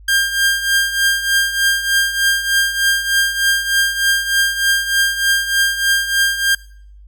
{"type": "tone with tremolo", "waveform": "sawtooth", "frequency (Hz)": 1600, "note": "G6", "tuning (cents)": 35, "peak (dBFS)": -7, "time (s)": [0.08, 6.55], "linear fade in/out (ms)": 5, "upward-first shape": "triangle", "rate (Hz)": 3.3, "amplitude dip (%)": 75, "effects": ["noise-tail reverb RT60 0.6 s tail -22 dB re dry", "added 50 Hz sine -38 dBFS peak until 7.07 s"]}